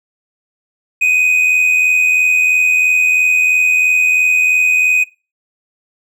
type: tone with amplitude modulation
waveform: triangle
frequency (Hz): 2500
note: D#7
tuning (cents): +8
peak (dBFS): -6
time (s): 1.01-5.04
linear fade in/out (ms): 10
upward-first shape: sine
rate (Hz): 83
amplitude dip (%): 50
effects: noise-tail reverb RT60 0.3 s tail -20 dB re dry